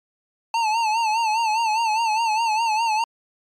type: tone with vibrato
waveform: square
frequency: 890 Hz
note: A5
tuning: 20 cents sharp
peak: -19 dBFS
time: 0.54-3.04 s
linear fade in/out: 2 ms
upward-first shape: sine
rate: 4.9 Hz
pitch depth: 82 cents each way
effects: low-pass 6000 Hz 12 dB/octave + MP3 96 kbps